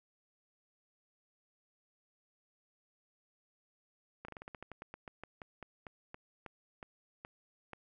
slowing click train, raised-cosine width 0.5 ms, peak -30 dBFS, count 21, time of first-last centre 4.25-7.733 s, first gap 34 ms, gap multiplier 1.15, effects none

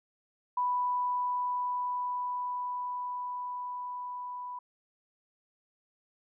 sine tone with level ramp, 989 Hz, B5, 2 cents sharp, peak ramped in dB -26 to -37 dBFS, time 0.57-4.59 s, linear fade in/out 5 ms, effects none

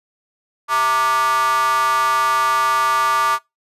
square tone with high-pass filter, 131 Hz, C3, 2 cents sharp, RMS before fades -17 dBFS, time 0.68-3.39 s, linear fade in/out 50 ms, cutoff 1100 Hz, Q 9.9, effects noise-tail reverb RT60 0.2 s tail -23 dB re dry + resampled to 32000 Hz

